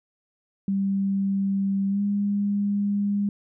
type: tone with pitch glide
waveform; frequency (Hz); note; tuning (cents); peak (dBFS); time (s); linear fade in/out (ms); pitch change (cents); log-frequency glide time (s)
sine; 196 to 202.7; G3 to G#3; 0 to -42; -21; 0.68-3.29; 2; +58; 1.89-2.01
effects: none